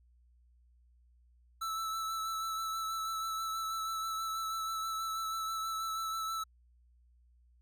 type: tone with vibrato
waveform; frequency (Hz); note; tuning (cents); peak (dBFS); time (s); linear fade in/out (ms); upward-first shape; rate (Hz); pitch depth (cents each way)
square; 1317; E6; -2; -35; 1.61-6.44; 10; sine; 6.2; 17
effects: added 60 Hz sine -62 dBFS peak until 7.61 s